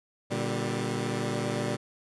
15% pulse chord, G minor, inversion first, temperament equal with one note detuned, 119.33 / 146.83 / 196 Hz, Bb2 / D3 / G3, +41 / 0 / 0 cents, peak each -25 / -28 / -27 dBFS, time 0.3-1.77 s, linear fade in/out 20 ms, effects resampled to 24000 Hz

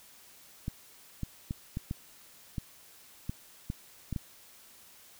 clicks, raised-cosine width 5 ms, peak -21 dBFS, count 10, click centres 0.681 / 1.233 / 1.509 / 1.771 / 1.911 / 2.582 / 3.295 / 3.701 / 4.127 / 4.162 s, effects white hiss -56 dBFS RMS until 5.19 s

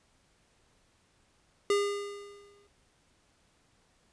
square tone with exponential decay, 405.6 Hz, G#4, 41 cents flat, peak -23 dBFS, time 1.7-2.67 s, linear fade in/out 2 ms, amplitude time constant 210 ms, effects pink hiss -68 dBFS RMS until 4.12 s + resampled to 22050 Hz

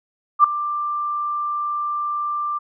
sine tone with ADSR envelope, 1183 Hz, D6, 12 cents sharp, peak -5 dBFS, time 0.39-2.59 s, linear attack 51 ms, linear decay 4 ms, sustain -16 dB, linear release 17 ms, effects none

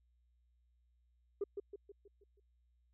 sine tone with echo, 402.4 Hz, G4, 45 cents sharp, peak -32 dBFS, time 1.41-1.44 s, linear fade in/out 5 ms, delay 160 ms, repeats 6, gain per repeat -6 dB, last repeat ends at 2.4 s, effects tanh soft clip ceiling -31 dBFS + added 60 Hz sine -70 dBFS peak until 2.93 s

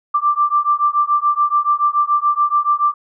sine beating tone pair, 1174.7 / 1181.7 Hz, D6 / D6, 0 / +10 cents, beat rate 7 Hz, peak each -16 dBFS, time 0.14-2.94 s, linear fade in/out 10 ms, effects none

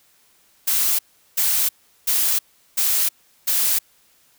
blue noise bursts, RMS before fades -19 dBFS, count 5, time 0.67-3.79 s, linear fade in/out 10 ms, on 320 ms, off 380 ms, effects white hiss -58 dBFS RMS until 4.38 s

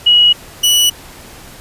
sine / sawtooth tone pair in turn, 2910 / 2947 Hz, F#7 / F#7, -29 / -8 cents, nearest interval unison, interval 21 cents, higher second, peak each -5 dBFS, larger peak neither, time 0.06-0.33 / 0.63-0.9 s, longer neither, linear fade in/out 10 ms, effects pink hiss -36 dBFS RMS until 1.6 s + resampled to 32000 Hz

